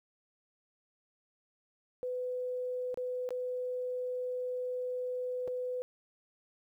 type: tone with dropouts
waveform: sine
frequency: 501 Hz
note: B4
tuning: 25 cents sharp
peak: -33 dBFS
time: 2.03-5.82 s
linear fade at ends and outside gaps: 0 ms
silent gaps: 2.943-2.974 / 3.29-3.306 / 5.476-5.48 s
effects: 12-bit